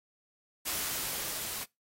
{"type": "noise with level ramp", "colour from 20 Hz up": "white", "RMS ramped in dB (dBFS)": [-33, -38], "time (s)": [0.65, 1.65], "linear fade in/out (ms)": 20, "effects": ["noise-tail reverb RT60 0.2 s tail -23 dB re dry", "AAC 48 kbps"]}